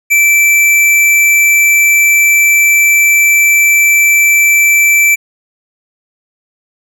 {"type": "tone", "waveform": "square", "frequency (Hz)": 2330, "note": "D7", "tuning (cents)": -14, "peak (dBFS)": -6, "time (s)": [0.1, 5.16], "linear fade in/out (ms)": 20, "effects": []}